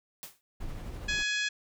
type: noise with exponential decay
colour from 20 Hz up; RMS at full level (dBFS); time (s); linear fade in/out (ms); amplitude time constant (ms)
white; -39; 0.23-0.41; 0; 39
type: noise with tremolo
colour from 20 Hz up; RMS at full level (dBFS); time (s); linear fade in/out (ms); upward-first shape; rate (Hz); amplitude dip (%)
brown; -37; 0.6-1.23; 10; sine; 12; 30
type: harmonic tone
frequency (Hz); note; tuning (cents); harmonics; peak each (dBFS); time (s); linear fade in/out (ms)
839; G#5; +17; 2 / 3 / 4 / 5 / 6 / 7 / 8 / 9; -31 / -34 / -35 / -40 / -42 / -43 / -45 / -46; 1.08-1.49; 10
effects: none